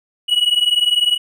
triangle tone pair together, 2909 / 2929 Hz, F#7 / F#7, -30 / -18 cents, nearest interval unison, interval 12 cents, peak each -15 / -14 dBFS, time 0.28-1.18 s, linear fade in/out 20 ms, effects none

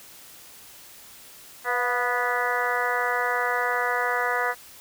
harmonic tone with a mistuned harmonic, 245.7 Hz, B3, 9 cents flat, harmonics 2 / 3 / 4 / 5 / 6 / 7 / 8, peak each -30 / -30 / -30 / -30 / -30 / -30 / -30 dBFS, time 1.64-4.55 s, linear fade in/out 50 ms, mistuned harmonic 3, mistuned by -38 cents, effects white hiss -47 dBFS RMS until 4.8 s

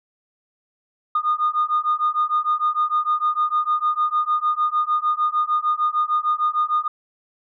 sine beating tone pair, 1221 / 1227.6 Hz, D#6 / D#6, -33 / -24 cents, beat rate 6.6 Hz, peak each -20 dBFS, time 1.15-6.88 s, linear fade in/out 5 ms, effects tanh soft clip ceiling -12 dBFS

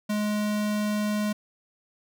square tone, 209.8 Hz, G#3, 18 cents sharp, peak -25 dBFS, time 0.09-1.33 s, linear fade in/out 10 ms, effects none

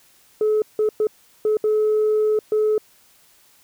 sine tone bursts at uneven times, 428.8 Hz, A4, 45 cents flat, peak -14 dBFS, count 6, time 0.41-0.62 / 0.79-0.89 / 1-1.07 / 1.45-1.57 / 1.64-2.39 / 2.52-2.78 s, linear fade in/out 2 ms, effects tanh soft clip ceiling -13 dBFS + white hiss -55 dBFS RMS until 3.63 s

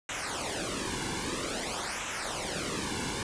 pink noise with flanger, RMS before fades -34 dBFS, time 0.09-3.23 s, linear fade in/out 2 ms, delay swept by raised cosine 0.21 to 1.61 ms, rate 0.51 Hz, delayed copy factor -0.75, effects resampled to 22050 Hz

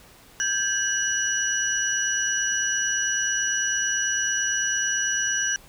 sine tone cluster, 1577 / 1686 / 2929 / 5860 Hz, G6 / G#6 / F#7 / F#8, +10 / +26 / -18 / -18 cents, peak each -26 / -32 / -32 / -25 dBFS, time 0.4-5.56 s, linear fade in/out 0 ms, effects pink hiss -51 dBFS RMS until 5.68 s

